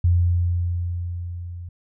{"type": "tone with level ramp", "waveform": "sine", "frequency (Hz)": 87.31, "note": "F2", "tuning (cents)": 0, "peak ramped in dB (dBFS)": [-13, -32], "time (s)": [0.04, 1.69], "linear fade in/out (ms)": 5, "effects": []}